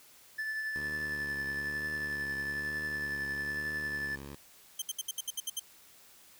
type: tone with tremolo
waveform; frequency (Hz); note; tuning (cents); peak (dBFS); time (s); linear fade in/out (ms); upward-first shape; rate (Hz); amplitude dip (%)
triangle; 1749; A6; -11; -30; 0.38-4.16; 10; triangle; 11; 35
type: tone with vibrato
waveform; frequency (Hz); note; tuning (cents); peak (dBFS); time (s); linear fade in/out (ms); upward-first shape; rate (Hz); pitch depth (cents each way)
10% pulse; 72.5; D2; -22; -35; 0.76-4.35; 0; triangle; 1.1; 92
type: tone bursts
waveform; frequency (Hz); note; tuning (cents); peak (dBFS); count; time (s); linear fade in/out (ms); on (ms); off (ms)
15% pulse; 3136; G7; 0; -25; 9; 4.79-5.596; 5; 30; 67
effects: white hiss -58 dBFS RMS until 6.39 s